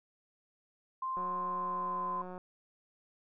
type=tone with pitch glide; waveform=sine; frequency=1046.5 to 1030.9 Hz; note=C6 to C6; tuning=0 to -26 cents; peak=-33 dBFS; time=1.02-2.22 s; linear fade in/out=5 ms; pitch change=-26 cents; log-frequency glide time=1.45-2.03 s
type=click train; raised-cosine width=1 ms; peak=-32 dBFS; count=221; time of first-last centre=1.17-2.379 s; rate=182 Hz
effects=none